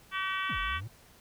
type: harmonic tone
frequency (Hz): 381.4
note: G4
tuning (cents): -47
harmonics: 3 / 4 / 5 / 6 / 7 / 8 / 9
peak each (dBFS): -34 / -36 / -38 / -40 / -41 / -42 / -43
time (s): 0.11-0.81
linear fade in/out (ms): 50
type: exponential two-way sweep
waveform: triangle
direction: down then up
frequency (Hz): 329.6 to 40.1 to 123.6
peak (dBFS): -35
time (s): 0.49-0.88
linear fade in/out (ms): 10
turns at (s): 0.59
effects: pink hiss -58 dBFS RMS until 1.2 s